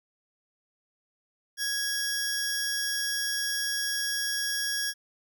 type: tone pair together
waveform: sawtooth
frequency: 1659 / 5576 Hz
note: G#6 / F8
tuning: -2 / -4 cents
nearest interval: octave + major sixth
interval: 2098 cents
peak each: -27 / -28 dBFS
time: 1.57-4.94 s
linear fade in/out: 50 ms
effects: none